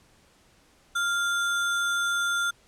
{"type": "tone with sample-and-hold", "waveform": "sine", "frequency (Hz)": 1396.9, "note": "F6", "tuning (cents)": 0, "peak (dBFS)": -23, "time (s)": [0.95, 2.51], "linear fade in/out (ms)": 10, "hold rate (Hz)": 4900, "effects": ["pink hiss -60 dBFS RMS until 2.67 s", "low-pass 10000 Hz 12 dB/octave"]}